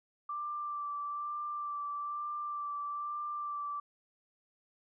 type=tone with vibrato; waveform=sine; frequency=1174.7 Hz; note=D6; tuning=in tune; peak=-35 dBFS; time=0.29-3.8 s; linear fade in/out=5 ms; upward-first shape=sine; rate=1.1 Hz; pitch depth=17 cents each way; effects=none